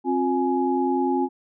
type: tone cluster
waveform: sine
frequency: 265.5 / 355.8 / 838 Hz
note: C4 / F4 / G#5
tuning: +25 / +32 / +15 cents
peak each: -23 / -24 / -25 dBFS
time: 0.04-1.29 s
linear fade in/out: 50 ms
effects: none